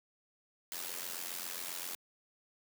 white noise with amplitude modulation, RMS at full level -38 dBFS, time 0.72-1.95 s, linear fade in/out 0 ms, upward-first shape sine, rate 87.5 Hz, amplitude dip 75%, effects high-pass 200 Hz 12 dB/octave

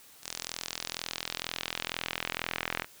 sawtooth tone with band-pass filter sweep, 42.1 Hz, E1, 37 cents sharp, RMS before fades -38 dBFS, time 0.22-2.86 s, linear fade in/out 50 ms, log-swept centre 6400 to 2100 Hz, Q 1.4, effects white hiss -55 dBFS RMS until 3 s

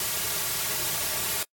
white noise with comb filter, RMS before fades -28 dBFS, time 0-1.43 s, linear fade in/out 2 ms, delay 3.9 ms, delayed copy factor -0.7, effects noise-tail reverb RT60 0.1 s tail -26 dB re dry + AAC 64 kbps

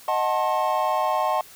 triangle chord, D# diminished seventh, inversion none, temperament equal with one note detuned, 622.3 / 740 / 880 / 1070.3 Hz, D#5 / F#5 / A5 / C6, 0 / 0 / 0 / +39 cents, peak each -24 dBFS, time 0.08-1.41 s, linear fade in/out 2 ms, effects white hiss -47 dBFS RMS until 1.55 s

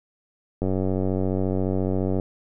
click train, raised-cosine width 2 ms, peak -12 dBFS, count 150, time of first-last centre 0.62-2.198 s, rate 94.4 Hz, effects none

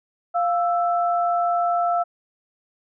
sine tone pair together, 698.5 / 1323.2 Hz, F5 / E6, 0 / +6 cents, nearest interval major seventh, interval 1106 cents, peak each -19 / -25 dBFS, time 0.34-2.04 s, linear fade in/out 20 ms, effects none

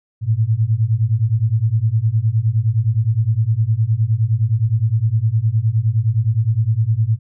sine beating tone pair, 106.1 / 115.8 Hz, G#2 / A#2, +38 / -11 cents, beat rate 9.7 Hz, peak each -17 / -16 dBFS, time 0.21-7.19 s, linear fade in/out 50 ms, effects none

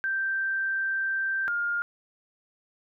sine tone pair in turn, 1567 / 1411.9 Hz, G6 / F6, -1 / +18 cents, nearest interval major second, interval 181 cents, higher first, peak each -25 dBFS, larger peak neither, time 0.04-1.48 / 1.48-1.82 s, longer first, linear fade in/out 0 ms, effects none

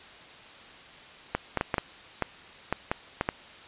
clicks, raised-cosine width 0.5 ms, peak -10 dBFS, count 10, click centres 1.35 / 1.573 / 1.611 / 1.742 / 1.782 / 2.223 / 2.726 / 2.915 / 3.211 / 3.289 s, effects white hiss -48 dBFS RMS until 3.67 s + resampled to 8000 Hz

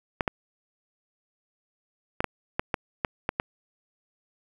clicks, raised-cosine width 0.5 ms, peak -9 dBFS, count 9, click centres 0.208 / 0.278 / 2.205 / 2.243 / 2.595 / 2.742 / 3.048 / 3.291 / 3.399 s, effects 7-bit

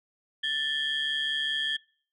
sine tone cluster, 1763 / 3170 / 3315 Hz, A6 / G7 / G#7, +3 / +19 / -4 cents, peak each -30 dBFS, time 0.43-1.77 s, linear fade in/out 10 ms, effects noise-tail reverb RT60 0.5 s tail -25 dB re dry + tanh soft clip ceiling -20 dBFS

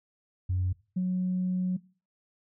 sine tone pair in turn, 91.6 / 183.2 Hz, F#2 / F#3, -17 / -17 cents, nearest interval octave, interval 1200 cents, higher second, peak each -24 dBFS, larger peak neither, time 0.49-0.73 / 0.96-1.77 s, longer second, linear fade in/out 10 ms, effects noise-tail reverb RT60 0.4 s tail -22 dB re dry + tanh soft clip ceiling -21 dBFS

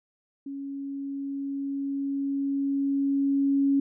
sine tone with level ramp, 277.2 Hz, C#4, in tune, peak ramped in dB -33 to -19 dBFS, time 0.46-3.8 s, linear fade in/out 5 ms, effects none

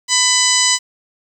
harmonic tone, 1000 Hz, B5, 21 cents sharp, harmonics 1 / 2 / 3 / 4 / 5 / 6 / 7 / 8, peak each -23 / -20 / -21 / -20 / -18 / -20 / -20 / -19 dBFS, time 0.08-0.79 s, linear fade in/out 50 ms, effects 7-bit

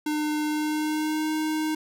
square tone with pitch glide, 302.5 to 310.8 Hz, D#4 to D#4, -49 to -2 cents, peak -25 dBFS, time 0.06-1.75 s, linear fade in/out 5 ms, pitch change +47 cents, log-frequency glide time 0.45-1.32 s, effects none

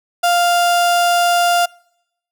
35% pulse tone, 698.5 Hz, F5, in tune, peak -10 dBFS, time 0.23-1.66 s, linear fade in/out 10 ms, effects noise-tail reverb RT60 0.8 s tail -26 dB re dry

